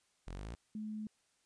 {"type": "exponential sweep", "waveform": "sawtooth", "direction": "up", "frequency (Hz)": [41.2, 61.7], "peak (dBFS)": -39, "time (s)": [0.27, 0.55], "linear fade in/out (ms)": 0}
{"type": "tone", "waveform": "sine", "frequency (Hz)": 214.6, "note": "A3", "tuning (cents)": -43, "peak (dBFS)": -39, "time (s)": [0.75, 1.07], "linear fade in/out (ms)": 2}
{"effects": ["white hiss -75 dBFS RMS until 1.45 s", "resampled to 22050 Hz"]}